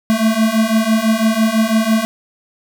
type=beating tone pair; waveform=square; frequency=217.9 / 223.9 Hz; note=A3 / A3; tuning=-17 / +30 cents; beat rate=6 Hz; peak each=-17 / -15 dBFS; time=0.1-2.05 s; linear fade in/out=0 ms; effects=none